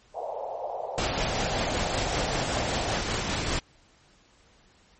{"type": "band-pass noise", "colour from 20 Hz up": "pink", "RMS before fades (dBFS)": -34, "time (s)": [0.13, 3], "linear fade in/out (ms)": 50, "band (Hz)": [500, 840], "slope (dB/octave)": 48}
{"type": "noise with tremolo", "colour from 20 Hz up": "pink", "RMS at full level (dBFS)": -27, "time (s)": [0.98, 3.59], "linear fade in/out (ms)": 0, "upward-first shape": "triangle", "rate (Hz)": 5.2, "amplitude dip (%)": 35}
{"effects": ["pink hiss -60 dBFS RMS until 4.99 s", "MP3 32 kbps"]}